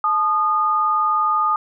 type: tone pair together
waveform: sine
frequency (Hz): 867 / 1226.1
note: A5 / D#6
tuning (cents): -26 / -26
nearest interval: tritone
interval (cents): 600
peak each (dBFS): -23 / -16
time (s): 0.04-1.56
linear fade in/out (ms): 2
effects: none